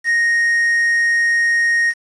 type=tone with quantisation; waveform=triangle; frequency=1864.7 Hz; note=A#6; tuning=in tune; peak=-11 dBFS; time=0.04-1.94 s; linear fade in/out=50 ms; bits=6; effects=resampled to 22050 Hz